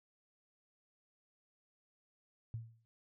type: tone with exponential decay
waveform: sine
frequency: 113.8 Hz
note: A#2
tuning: 41 cents flat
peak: -36 dBFS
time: 2.54-2.85 s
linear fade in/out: 0 ms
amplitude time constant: 67 ms
effects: none